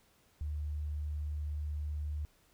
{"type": "tone", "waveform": "sine", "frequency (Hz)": 74.7, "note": "D2", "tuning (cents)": 30, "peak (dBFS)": -34, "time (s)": [0.41, 2.25], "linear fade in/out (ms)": 0, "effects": ["pink hiss -68 dBFS RMS until 2.53 s"]}